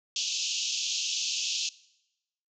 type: band-pass noise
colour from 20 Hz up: white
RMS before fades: -31 dBFS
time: 0.16-1.69 s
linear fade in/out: 2 ms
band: 2600 to 6900 Hz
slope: 96 dB/octave
effects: noise-tail reverb RT60 0.9 s tail -21 dB re dry